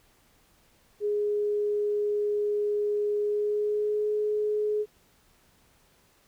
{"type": "tone with pitch glide", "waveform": "sine", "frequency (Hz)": [415.3, 422.1], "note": ["G#4", "G#4"], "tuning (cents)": [0, 28], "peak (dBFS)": -24, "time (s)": [1, 4.86], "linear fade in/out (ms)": 50, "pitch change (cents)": 28, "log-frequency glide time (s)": [3.2, 4.09], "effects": ["pink hiss -63 dBFS RMS until 6.27 s"]}